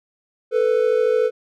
triangle tone pair together, 442.2 / 495.7 Hz, A4 / B4, +9 / +6 cents, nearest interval major second, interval 197 cents, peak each -16 dBFS, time 0.51-1.31 s, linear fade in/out 50 ms, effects none

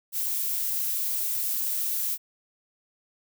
violet noise, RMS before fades -28 dBFS, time 0.12-2.18 s, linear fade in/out 50 ms, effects none

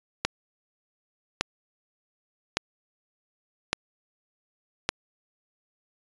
click train, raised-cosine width 0.2 ms, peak -5 dBFS, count 5, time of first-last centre 0.25-4.89 s, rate 0.862 Hz, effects resampled to 22050 Hz

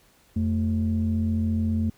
sine tone pair together, 87.6 / 221.3 Hz, F2 / A3, +6 / +10 cents, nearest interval octave + major third, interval 1604 cents, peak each -23 dBFS, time 0.36-1.9 s, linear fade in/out 5 ms, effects tanh soft clip ceiling -16 dBFS + pink hiss -59 dBFS RMS until 1.97 s

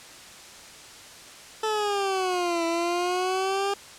20% pulse exponential two-way sweep, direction down then up, 440 to 331.9 to 402.5 Hz, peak -19 dBFS, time 1.63-3.74 s, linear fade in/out 5 ms, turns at 2.65 s, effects white hiss -45 dBFS RMS until 3.98 s + low-pass 8000 Hz 12 dB/octave

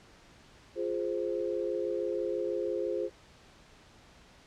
sine chord, F minor, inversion none, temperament equal, 349.2 / 415.3 / 523.3 Hz, F4 / Ab4 / C5, 0 / 0 / 0 cents, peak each -34 dBFS, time 0.75-3.1 s, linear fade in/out 50 ms, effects pink hiss -57 dBFS RMS until 4.46 s + low-pass 6000 Hz 12 dB/octave

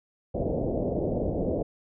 white low-pass noise, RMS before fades -28 dBFS, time 0.34-1.63 s, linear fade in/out 10 ms, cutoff 630 Hz, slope 48 dB/octave, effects none

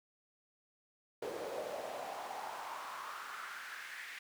brown noise with high-pass filter sweep, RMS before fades -44 dBFS, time 1.22-4.19 s, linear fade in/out 5 ms, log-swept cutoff 450 to 2000 Hz, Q 3.7, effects none

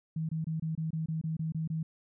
sine tone bursts, 159.9 Hz, D#3, 48 cents sharp, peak -30 dBFS, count 11, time 0.16-1.83 s, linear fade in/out 5 ms, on 130 ms, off 24 ms, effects none

